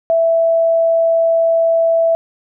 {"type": "tone", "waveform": "sine", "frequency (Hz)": 661, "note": "E5", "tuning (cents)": 5, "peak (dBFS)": -10, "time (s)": [0.1, 2.15], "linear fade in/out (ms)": 0, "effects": []}